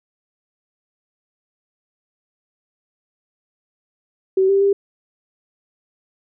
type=tone with pitch steps; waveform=sine; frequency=380.8 / 393.5 / 398 Hz; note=F#4 / G4 / G4; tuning=+50 / +7 / +26 cents; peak=-12 dBFS; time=4.37-4.73 s; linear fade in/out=5 ms; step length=120 ms; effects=none